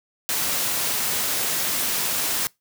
white noise, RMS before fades -24 dBFS, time 0.29-2.47 s, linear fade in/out 0 ms, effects noise-tail reverb RT60 0.2 s tail -24 dB re dry + high-pass 100 Hz 12 dB/octave

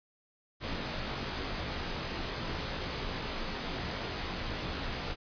pink noise with comb filter, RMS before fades -36 dBFS, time 0.6-5.16 s, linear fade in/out 50 ms, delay 20 ms, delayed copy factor -0.7, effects resampled to 11025 Hz

